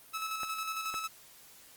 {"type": "tone with tremolo", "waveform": "sawtooth", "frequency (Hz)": 1300, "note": "E6", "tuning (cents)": -24, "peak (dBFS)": -29, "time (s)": [0.13, 1.08], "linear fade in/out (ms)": 20, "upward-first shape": "square", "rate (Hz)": 11, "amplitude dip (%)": 40}
{"type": "clicks", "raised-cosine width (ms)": 0.5, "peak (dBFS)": -26, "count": 2, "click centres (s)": [0.433, 0.942]}
{"effects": ["white hiss -56 dBFS RMS until 1.76 s", "Opus 32 kbps"]}